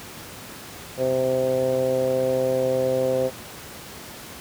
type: tone with low-pass filter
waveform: 10% pulse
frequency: 130 Hz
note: C3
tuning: 11 cents flat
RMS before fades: -22 dBFS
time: 0.97-3.31 s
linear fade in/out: 50 ms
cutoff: 540 Hz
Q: 5.8
effects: pink hiss -39 dBFS RMS until 4.4 s + high-pass 80 Hz 12 dB/octave